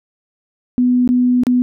sine tone with dropouts, 248.2 Hz, B3, 9 cents sharp, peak -10 dBFS, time 0.78-1.62 s, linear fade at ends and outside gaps 0 ms, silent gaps 1.076-1.09 / 1.435-1.468 s, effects none

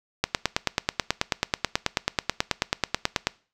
click train, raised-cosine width 0.2 ms, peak -3 dBFS, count 29, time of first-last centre 0.24-3.27 s, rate 9.24 Hz, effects noise-tail reverb RT60 0.4 s tail -22 dB re dry

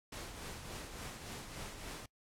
pink noise with tremolo, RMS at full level -44 dBFS, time 0.12-2.06 s, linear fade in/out 5 ms, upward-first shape triangle, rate 3.5 Hz, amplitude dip 50%, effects noise-tail reverb RT60 0.1 s tail -22 dB re dry + low-pass 11000 Hz 12 dB/octave

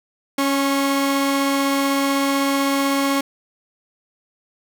sawtooth tone pair together, 277 / 1092.1 Hz, C#4 / C#6, -1 / -26 cents, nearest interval 2 octaves, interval 2375 cents, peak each -14 / -21 dBFS, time 0.38-3.21 s, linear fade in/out 5 ms, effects none

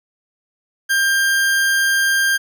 40% pulse tone, 1594 Hz, G6, 28 cents sharp, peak -13 dBFS, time 0.89-2.38 s, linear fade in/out 20 ms, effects none

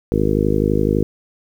harmonic tone, 51.9 Hz, G#1, in tune, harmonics 1 / 2 / 3 / 4 / 5 / 6 / 7 / 8 / 9, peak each -23 / -23 / -23 / -23 / -23 / -23 / -23 / -23 / -23 dBFS, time 0.12-1.03 s, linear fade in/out 0 ms, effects 8-bit

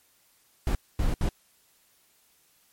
brown noise bursts at uneven times, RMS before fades -24 dBFS, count 3, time 0.67-0.75 / 0.99-1.14 / 1.21-1.29 s, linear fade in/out 2 ms, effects white hiss -64 dBFS RMS until 2.72 s + MP3 64 kbps

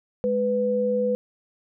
sine tone pair together, 209 / 497.2 Hz, G#3 / B4, +11 / +12 cents, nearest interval octave + minor third, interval 1501 cents, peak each -27 / -21 dBFS, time 0.24-1.15 s, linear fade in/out 0 ms, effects none

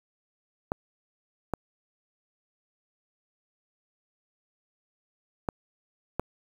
clicks, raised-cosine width 1 ms, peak -13 dBFS, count 4, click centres 0.719 / 1.537 / 5.488 / 6.196 s, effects 7-bit

